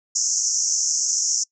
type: band-pass noise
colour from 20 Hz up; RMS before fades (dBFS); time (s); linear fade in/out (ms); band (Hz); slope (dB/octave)
pink; -22; 0.15-1.44; 10; 5500 to 7100; 96
effects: noise-tail reverb RT60 0.1 s tail -25 dB re dry